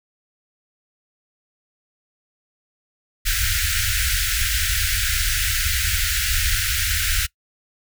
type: band-stop noise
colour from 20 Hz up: pink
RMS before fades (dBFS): -21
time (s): 3.25-7.27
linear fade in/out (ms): 20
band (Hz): 100 to 1400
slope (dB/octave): 96
effects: noise-tail reverb RT60 0.1 s tail -22 dB re dry